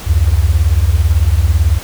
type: beating tone pair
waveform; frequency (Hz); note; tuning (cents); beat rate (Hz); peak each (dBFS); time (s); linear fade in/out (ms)
sine; 69.3 / 87.3; C#2 / F2; 0 / 0; 18; -11; 0.06-1.79; 20
effects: pink hiss -30 dBFS RMS until 1.83 s